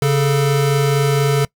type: tone pair together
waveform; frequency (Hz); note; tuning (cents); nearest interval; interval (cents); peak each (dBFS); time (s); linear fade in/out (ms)
square; 138.59 / 440; C#3 / A4; 0 / 0; octave + minor sixth; 2000; -15 / -19; 0.02-1.45; 2
effects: noise-tail reverb RT60 0.1 s tail -23 dB re dry